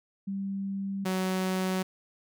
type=tone pair in turn; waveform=sine / sawtooth; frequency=196 / 186.84 Hz; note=G3 / F#3; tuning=0 / +17 cents; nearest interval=minor second; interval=83 cents; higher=first; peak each=-30 / -23 dBFS; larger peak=second; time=0.27-1.05 / 1.05-1.83 s; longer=neither; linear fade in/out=10 ms; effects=none